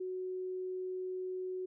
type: tone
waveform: sine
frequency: 370 Hz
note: F#4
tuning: in tune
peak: -36 dBFS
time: 0-1.66 s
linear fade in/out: 10 ms
effects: none